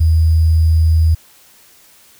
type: tone with sample-and-hold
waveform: sine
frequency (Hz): 80.5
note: E2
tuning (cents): -41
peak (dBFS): -8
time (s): 0-1.15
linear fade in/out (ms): 10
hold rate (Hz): 4900
effects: white hiss -47 dBFS RMS until 2.19 s